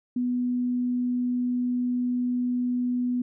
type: tone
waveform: sine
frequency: 246.9 Hz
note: B3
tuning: in tune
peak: -23 dBFS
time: 0.16-3.22 s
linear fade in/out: 5 ms
effects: none